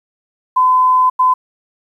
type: tone bursts at uneven times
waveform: sine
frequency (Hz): 1017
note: C6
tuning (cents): -50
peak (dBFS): -8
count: 2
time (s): 0.56-1.1 / 1.19-1.34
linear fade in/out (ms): 10
effects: 8-bit